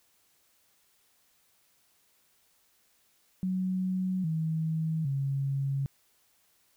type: tone with pitch steps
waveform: sine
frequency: 185.8 / 159.89 / 137.59 Hz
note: F#3 / D#3 / C#3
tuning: +7 / +47 / -13 cents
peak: -27 dBFS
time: 3.43-5.86 s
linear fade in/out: 0 ms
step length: 810 ms
effects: white hiss -68 dBFS RMS until 6.76 s